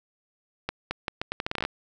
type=accelerating click train; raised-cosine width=0.3 ms; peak=-12 dBFS; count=14; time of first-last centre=0.69-1.65 s; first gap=220 ms; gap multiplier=0.78; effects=none